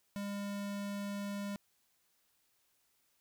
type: tone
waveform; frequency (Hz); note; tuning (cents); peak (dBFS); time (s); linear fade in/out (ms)
square; 201.7; G3; +50; -38; 0.16-1.56; 0
effects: white hiss -75 dBFS RMS until 3.2 s